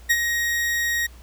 40% pulse tone with ADSR envelope, 1882 Hz, A#6, 16 cents sharp, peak -13 dBFS, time 0.09-1.07 s, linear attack 18 ms, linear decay 47 ms, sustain -7 dB, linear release 12 ms, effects added 60 Hz sine -42 dBFS peak until 1.22 s + pink hiss -52 dBFS RMS until 1.22 s

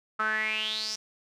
sawtooth tone with band-pass filter sweep, 216.3 Hz, A3, 29 cents flat, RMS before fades -30 dBFS, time 0.19-0.96 s, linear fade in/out 10 ms, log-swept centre 1300 to 5700 Hz, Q 8, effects none

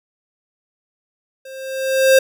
square tone with level ramp, 530 Hz, C5, 22 cents sharp, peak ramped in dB -35 to -7 dBFS, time 1.45-2.19 s, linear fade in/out 5 ms, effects none

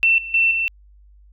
sine tone with level steps, 2688 Hz, E7, 33 cents sharp, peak -12 / -28 / -13 / -18 dBFS, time 0.03-0.68 s, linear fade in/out 0 ms, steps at 0.18 / 0.34 / 0.51 s, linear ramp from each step 2 ms, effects added 50 Hz sine -46 dBFS peak until 1.32 s

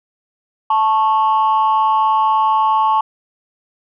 sine tone pair together, 875.8 / 1100 Hz, A5 / C#6, -8 / -14 cents, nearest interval major third, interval 394 cents, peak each -12 / -14 dBFS, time 0.7-3.01 s, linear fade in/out 5 ms, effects tanh soft clip ceiling -7 dBFS

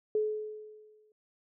sine tone with exponential decay, 428 Hz, A4, 48 cents flat, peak -24 dBFS, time 0.15-1.12 s, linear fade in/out 2 ms, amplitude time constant 210 ms, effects none

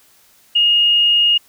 sine tone, 2855 Hz, F7, 37 cents sharp, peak -10 dBFS, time 0.55-1.38 s, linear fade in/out 10 ms, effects white hiss -52 dBFS RMS until 1.48 s

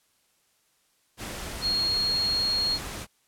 sine tone in noise, 4284 Hz, C8, 40 cents sharp, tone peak -23 dBFS, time 1.61-2.79 s, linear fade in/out 50 ms, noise pink, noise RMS -36 dBFS, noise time 1.17-3.07 s, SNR +10 dB, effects white hiss -68 dBFS RMS until 3.27 s + low-pass 12000 Hz 12 dB/octave

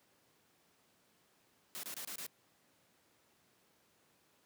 white noise bursts, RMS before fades -44 dBFS, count 5, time 1.75-2.265 s, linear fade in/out 0 ms, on 83 ms, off 25 ms, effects pink hiss -71 dBFS RMS until 4.45 s + high-pass 150 Hz 12 dB/octave

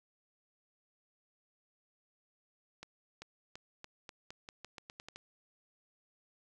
accelerating click train, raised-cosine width 0.2 ms, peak -29 dBFS, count 13, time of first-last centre 2.83-5.16 s, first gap 390 ms, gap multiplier 0.86, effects none

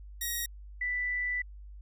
5% pulse / sine tone pair in turn, 1888 / 1980.3 Hz, A#6 / B6, +22 / +4 cents, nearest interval minor second, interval 82 cents, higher second, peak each -21 / -29 dBFS, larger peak first, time 0.21-0.46 / 0.81-1.42 s, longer second, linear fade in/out 5 ms, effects added 50 Hz sine -44 dBFS peak until 1.81 s

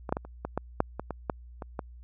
clicks, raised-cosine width 1 ms, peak -20 / -11 / -17 / -30 / -18 / -14 / -8 / -19 / -19 / -13 / -23 / -18 dBFS, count 12, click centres 0.092 / 0.125 / 0.169 / 0.25 / 0.45 / 0.576 / 0.804 / 0.996 / 1.107 / 1.298 / 1.622 / 1.792 s, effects added 60 Hz sine -45 dBFS peak until 2.03 s

